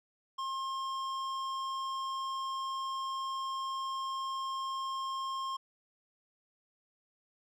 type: tone with hard clipping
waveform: triangle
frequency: 1067 Hz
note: C6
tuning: 34 cents sharp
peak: -36 dBFS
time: 0.38-5.57 s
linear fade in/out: 10 ms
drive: 15 dB
effects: none